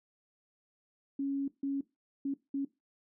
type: tone bursts at uneven times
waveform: sine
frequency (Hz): 276.7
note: C#4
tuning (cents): -3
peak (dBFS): -30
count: 4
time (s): 1.19-1.48 / 1.63-1.81 / 2.25-2.34 / 2.54-2.65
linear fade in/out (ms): 5
effects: noise-tail reverb RT60 0.2 s tail -17 dB re dry